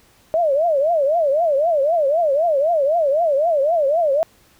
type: tone with vibrato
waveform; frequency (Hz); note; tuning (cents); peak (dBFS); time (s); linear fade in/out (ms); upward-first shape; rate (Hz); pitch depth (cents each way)
sine; 613; D#5; -26; -14; 0.34-4.23; 0; triangle; 3.9; 260
effects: pink hiss -54 dBFS RMS until 4.59 s